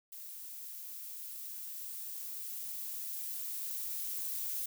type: noise with level ramp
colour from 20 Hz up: violet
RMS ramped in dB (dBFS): -47 to -37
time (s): 0.12-4.66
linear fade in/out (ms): 5
effects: none